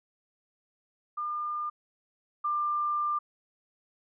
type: tone pair in turn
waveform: sine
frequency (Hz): 1204 / 1192.2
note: D6 / D6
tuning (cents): +43 / +26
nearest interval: unison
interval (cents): 17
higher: first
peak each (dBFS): -30 / -26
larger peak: second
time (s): 1.17-1.7 / 2.44-3.19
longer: second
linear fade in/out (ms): 10
effects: none